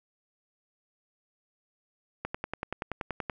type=click train; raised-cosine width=0.5 ms; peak=-17 dBFS; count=12; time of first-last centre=2.25-3.298 s; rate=10.5 Hz; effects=none